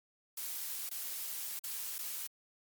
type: noise with dropouts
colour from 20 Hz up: blue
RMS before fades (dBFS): -40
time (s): 0.37-2.27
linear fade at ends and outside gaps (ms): 5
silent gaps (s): 0.893-0.911 / 1.592-1.638 / 1.983-1.988
effects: Opus 48 kbps